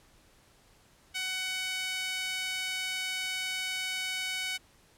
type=tone with high-pass filter; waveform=sawtooth; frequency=748 Hz; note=F#5; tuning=19 cents sharp; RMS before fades=-34 dBFS; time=1.14-4.58 s; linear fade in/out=20 ms; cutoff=2400 Hz; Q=1.9; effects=pink hiss -62 dBFS RMS until 4.97 s + low-pass 12000 Hz 12 dB/octave